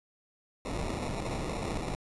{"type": "noise with sample-and-hold", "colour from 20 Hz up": "pink", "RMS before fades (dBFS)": -34, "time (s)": [0.65, 1.95], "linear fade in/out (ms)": 2, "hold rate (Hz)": 1575, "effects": ["resampled to 24000 Hz"]}